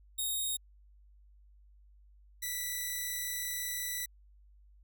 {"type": "tone pair in turn", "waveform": "5% pulse", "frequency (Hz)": [3729, 1970.9], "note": ["A#7", "B6"], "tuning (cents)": [0, -4], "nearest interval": "major seventh", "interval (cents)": 1104, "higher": "first", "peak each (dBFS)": -24, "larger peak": "neither", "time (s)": [[0.18, 0.57], [2.42, 4.06]], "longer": "second", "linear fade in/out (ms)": 10, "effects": ["added 50 Hz sine -57 dBFS peak until 4.83 s"]}